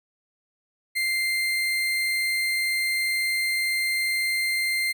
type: tone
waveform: 35% pulse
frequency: 2093 Hz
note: C7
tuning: in tune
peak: -21 dBFS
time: 0.95-4.93 s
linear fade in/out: 20 ms
effects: none